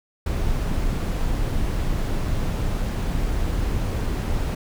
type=noise; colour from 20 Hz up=brown; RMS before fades=-23 dBFS; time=0.26-4.55 s; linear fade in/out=5 ms; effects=none